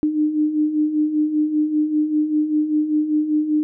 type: beating tone pair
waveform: sine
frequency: 300 / 305.1 Hz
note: D4 / D#4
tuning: +37 / -34 cents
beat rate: 5.1 Hz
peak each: -24 / -17 dBFS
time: 0.03-3.63 s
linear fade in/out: 0 ms
effects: none